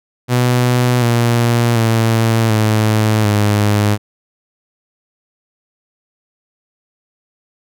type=tone with pitch steps; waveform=sawtooth; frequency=123.47 / 118.3 / 113.35 / 108.61 / 104.07 Hz; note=B2 / A#2 / A#2 / A2 / G#2; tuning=0 / +26 / -48 / -22 / +4 cents; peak=-7 dBFS; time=0.28-3.98 s; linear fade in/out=50 ms; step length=740 ms; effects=none